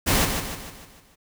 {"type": "noise with echo", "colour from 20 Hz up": "pink", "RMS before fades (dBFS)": -20, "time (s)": [0.06, 0.26], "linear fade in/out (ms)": 20, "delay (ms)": 150, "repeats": 6, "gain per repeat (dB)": -6, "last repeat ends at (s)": 1.16, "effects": []}